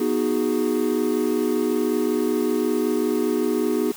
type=chord; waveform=triangle; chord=G# minor seventh; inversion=first; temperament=equal with one note detuned; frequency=243.5 / 311.1 / 370 / 415.3 Hz; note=B3 / D#4 / F#4 / G#4; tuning=-24 / 0 / 0 / 0 cents; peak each=-23 dBFS; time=0-3.92 s; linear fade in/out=5 ms; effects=white hiss -40 dBFS RMS until 3.96 s